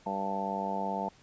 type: harmonic tone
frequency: 98 Hz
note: G2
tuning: in tune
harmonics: 2 / 3 / 4 / 5 / 6 / 7 / 8 / 9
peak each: -37 / -45 / -44 / -41 / -42 / -37 / -41 / -34 dBFS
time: 0.06-1.09 s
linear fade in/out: 5 ms
effects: pink hiss -60 dBFS RMS until 1.22 s + resampled to 16000 Hz